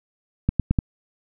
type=clicks; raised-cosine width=5 ms; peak=-6 dBFS; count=4; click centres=0.49 / 0.597 / 0.71 / 0.788 s; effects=none